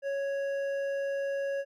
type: tone with hard clipping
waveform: triangle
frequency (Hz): 554.4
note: C#5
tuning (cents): 0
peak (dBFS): -31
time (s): 0.02-1.65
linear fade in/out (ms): 50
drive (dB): 11
effects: none